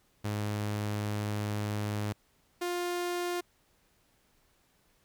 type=tone pair in turn; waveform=sawtooth; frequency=104.5 / 352.4 Hz; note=G#2 / F4; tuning=+11 / +16 cents; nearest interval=octave + major sixth; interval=2105 cents; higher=second; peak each=-27 dBFS; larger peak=neither; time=0.24-2.13 / 2.61-3.41 s; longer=first; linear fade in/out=10 ms; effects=pink hiss -69 dBFS RMS until 5.04 s